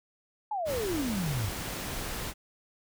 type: exponential sweep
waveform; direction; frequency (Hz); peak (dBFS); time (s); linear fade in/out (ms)
sine; down; 880 to 95.1; -29; 0.51-1.49; 5
type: noise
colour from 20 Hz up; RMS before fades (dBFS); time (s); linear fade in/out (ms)
pink; -36; 0.65-2.34; 50
effects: none